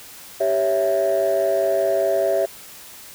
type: chord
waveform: sine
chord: C# diminished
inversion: second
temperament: equal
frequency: 392 / 554.4 / 659.3 Hz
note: G4 / C#5 / E5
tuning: 0 / 0 / 0 cents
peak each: -22 / -20 / -18 dBFS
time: 0.4-2.46 s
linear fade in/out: 10 ms
effects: tanh soft clip ceiling -12 dBFS + white hiss -41 dBFS RMS until 3.14 s